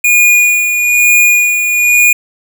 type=tone with tremolo; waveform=square; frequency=2443 Hz; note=D#7; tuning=32 cents flat; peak=-5 dBFS; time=0.04-2.13 s; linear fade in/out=5 ms; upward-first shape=sine; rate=1.1 Hz; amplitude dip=50%; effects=none

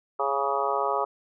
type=harmonic tone with a mistuned harmonic; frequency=138.59 Hz; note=C#3; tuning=in tune; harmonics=3 / 4 / 5 / 6 / 7 / 8 / 9; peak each=-31 / -31 / -31 / -31 / -31 / -31 / -31 dBFS; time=0.19-1.05 s; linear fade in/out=10 ms; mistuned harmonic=8; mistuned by=+38 cents; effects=none

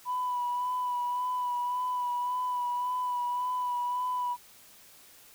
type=tone with vibrato; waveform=sine; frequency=987.8 Hz; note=B5; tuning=in tune; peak=-27 dBFS; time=0.05-4.37 s; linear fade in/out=50 ms; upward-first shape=sine; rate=1.8 Hz; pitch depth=24 cents each way; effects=tanh soft clip ceiling -24 dBFS + white hiss -55 dBFS RMS until 5.34 s

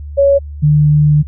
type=tone pair in turn; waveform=sine; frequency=558 / 149.34 Hz; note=C#5 / D3; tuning=+11 / +29 cents; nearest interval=octave + major seventh; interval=2282 cents; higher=first; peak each=-6 dBFS; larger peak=neither; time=0.17-0.39 / 0.62-1.23 s; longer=second; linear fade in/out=20 ms; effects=added 73 Hz sine -24 dBFS peak until 1.27 s

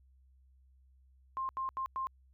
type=tone bursts at uneven times; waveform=sine; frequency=1058 Hz; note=C6; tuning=19 cents sharp; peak=-33 dBFS; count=4; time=1.37-1.49 / 1.57-1.69 / 1.77-1.86 / 1.96-2.07 s; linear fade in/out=0 ms; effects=added 65 Hz sine -61 dBFS peak until 2.33 s

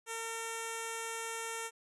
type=tone with low-pass filter; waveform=10% pulse; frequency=455 Hz; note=A#4; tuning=42 cents flat; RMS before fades=-40 dBFS; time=0.06-1.71 s; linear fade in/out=50 ms; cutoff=9200 Hz; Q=6.7; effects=none

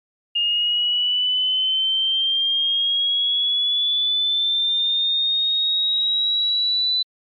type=linear sweep; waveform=sine; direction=up; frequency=2830 to 4000 Hz; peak=-17 dBFS; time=0.35-7.03 s; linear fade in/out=10 ms; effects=MP3 48 kbps

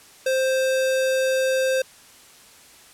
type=tone with sample-and-hold; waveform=sine; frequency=524 Hz; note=C5; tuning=2 cents sharp; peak=-18 dBFS; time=0.26-1.82 s; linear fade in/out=5 ms; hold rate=2100 Hz; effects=white hiss -49 dBFS RMS until 2.93 s + low-pass 11000 Hz 12 dB/octave

